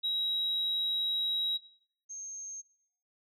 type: tone pair in turn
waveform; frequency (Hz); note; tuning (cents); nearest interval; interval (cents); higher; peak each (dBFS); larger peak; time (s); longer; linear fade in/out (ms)
sine; 3843 / 6404; B7 / G8; -48 / +36; major sixth; 884; second; -27 / -39; first; 0.03-1.58 / 2.09-2.62; first; 20
effects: noise-tail reverb RT60 0.6 s tail -18 dB re dry + tanh soft clip ceiling -24 dBFS